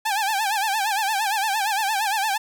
sawtooth tone with vibrato, 830.6 Hz, G#5, in tune, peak -17 dBFS, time 0.05-2.38 s, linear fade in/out 10 ms, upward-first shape sine, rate 8.7 Hz, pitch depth 130 cents each way, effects none

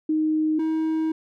sine / triangle tone pair in turn, 311.1 / 317.8 Hz, D#4 / D#4, 0 / +37 cents, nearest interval unison, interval 37 cents, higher second, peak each -19 dBFS, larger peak neither, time 0.09-0.59 / 0.59-1.12 s, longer second, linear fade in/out 5 ms, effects none

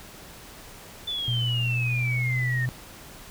sine exponential sweep, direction down, 3520 to 1812 Hz, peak -27 dBFS, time 1.07-2.66 s, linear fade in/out 10 ms
sine tone with pitch glide, 120 to 125.24 Hz, B2 to B2, -49 to +25 cents, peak -24 dBFS, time 1.28-2.69 s, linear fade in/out 0 ms, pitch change +74 cents, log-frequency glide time 1.62-2.39 s
effects pink hiss -45 dBFS RMS until 3.3 s

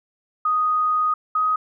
sine tone pair in turn, 1244.5 / 1256.8 Hz, D#6 / D#6, 0 / +17 cents, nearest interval unison, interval 17 cents, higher second, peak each -17 dBFS, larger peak neither, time 0.45-1.14 / 1.35-1.56 s, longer first, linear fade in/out 5 ms, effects none

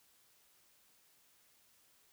silence, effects white hiss -69 dBFS RMS until 2.12 s

